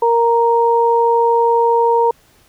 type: tone pair together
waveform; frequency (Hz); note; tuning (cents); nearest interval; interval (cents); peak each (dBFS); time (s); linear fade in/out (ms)
sine; 466.2 / 932.4; A#4 / A#5; 0 / 0; octave; 1200; -13; 0.02-2.11; 5
effects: pink hiss -52 dBFS RMS until 2.48 s